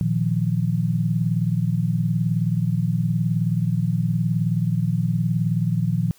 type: chord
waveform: sine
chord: Bb suspended fourth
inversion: none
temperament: equal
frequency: 116.54 / 155.56 / 174.61 Hz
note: Bb2 / Eb3 / F3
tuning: 0 / 0 / 0 cents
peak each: -23 dBFS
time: 0.01-6.11 s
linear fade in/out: 0 ms
effects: white hiss -55 dBFS RMS until 6.18 s